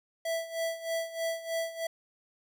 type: tone with tremolo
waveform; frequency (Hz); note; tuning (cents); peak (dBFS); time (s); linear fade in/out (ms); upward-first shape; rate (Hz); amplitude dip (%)
square; 659.3; E5; 0; -29; 0.25-1.87; 5; sine; 3.2; 80
effects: none